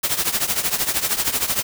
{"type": "noise with tremolo", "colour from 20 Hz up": "white", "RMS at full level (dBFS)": -18, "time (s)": [0.03, 1.63], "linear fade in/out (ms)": 10, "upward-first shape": "triangle", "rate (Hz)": 13, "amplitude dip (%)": 85, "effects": []}